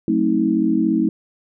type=chord; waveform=sine; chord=F# diminished seventh; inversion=none; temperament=just; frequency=185 / 222 / 266.4 / 319.7 Hz; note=F#3 / A3 / C4 / Eb4; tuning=0 / +16 / +31 / +47 cents; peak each=-24 / -20 / -22 / -18 dBFS; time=0.08-1.09 s; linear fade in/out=2 ms; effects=none